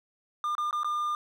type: tone with dropouts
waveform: triangle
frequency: 1204 Hz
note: D6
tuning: 43 cents sharp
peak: -25 dBFS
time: 0.44-1.15 s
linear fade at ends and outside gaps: 1 ms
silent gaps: 0.552-0.581 / 0.71-0.728 / 0.833-0.845 s
effects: none